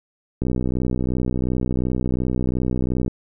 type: click train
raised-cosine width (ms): 3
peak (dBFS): -10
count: 168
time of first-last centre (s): 0.42-3.079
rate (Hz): 62.8
effects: none